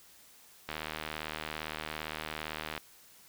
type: click train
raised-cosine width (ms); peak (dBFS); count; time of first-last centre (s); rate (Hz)
0.3; -20; 163; 0.69-2.778; 77.6
effects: white hiss -58 dBFS RMS until 3.28 s